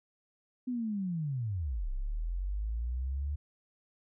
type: linear two-way sweep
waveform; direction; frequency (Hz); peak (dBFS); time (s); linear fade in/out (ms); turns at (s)
sine; down then up; 256.2 to 31.01 to 74; -31; 0.67-3.36; 10; 1.9
effects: none